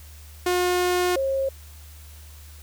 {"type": "tone pair in turn", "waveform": ["sawtooth", "sine"], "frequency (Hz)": [358.9, 539.1], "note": ["F4", "C#5"], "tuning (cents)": [47, -48], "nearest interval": "perfect fifth", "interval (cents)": 705, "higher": "second", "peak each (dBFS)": [-16, -21], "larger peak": "first", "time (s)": [[0.46, 1.16], [1.16, 1.49]], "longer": "first", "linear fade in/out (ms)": 5, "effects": ["added 75 Hz sine -42 dBFS peak until 2.62 s", "white hiss -50 dBFS RMS until 2.62 s"]}